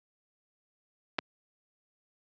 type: clicks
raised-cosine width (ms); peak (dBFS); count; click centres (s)
0.3; -19 / -11; 2; 1.185 / 1.188
effects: high-pass 150 Hz 12 dB/octave + resampled to 16000 Hz